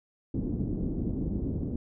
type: low-pass noise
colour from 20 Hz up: white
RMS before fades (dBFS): -31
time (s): 0.34-1.76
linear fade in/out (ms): 5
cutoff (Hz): 300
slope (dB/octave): 24
effects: none